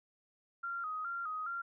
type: tone with vibrato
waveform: sine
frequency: 1317 Hz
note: E6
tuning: 2 cents flat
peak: -36 dBFS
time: 0.63-1.62 s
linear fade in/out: 10 ms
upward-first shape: square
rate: 2.4 Hz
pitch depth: 84 cents each way
effects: none